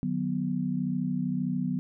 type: chord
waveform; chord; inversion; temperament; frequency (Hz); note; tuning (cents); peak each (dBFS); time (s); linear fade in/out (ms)
sine; B major; first; equal with one note detuned; 151.75 / 185 / 246.9; D#3 / F#3 / B3; -43 / 0 / 0; -33 / -30 / -30; 0.03-1.79; 0
effects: none